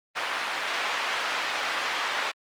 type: band-pass noise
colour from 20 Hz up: pink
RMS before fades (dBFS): -29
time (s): 0.15-2.32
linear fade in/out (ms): 20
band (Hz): 1000 to 3000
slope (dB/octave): 12
effects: Opus 24 kbps